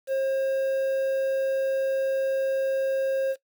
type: tone with quantisation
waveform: triangle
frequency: 536 Hz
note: C5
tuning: 42 cents sharp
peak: -20 dBFS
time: 0.07-3.36 s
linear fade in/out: 50 ms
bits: 8
effects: noise-tail reverb RT60 0.1 s tail -19 dB re dry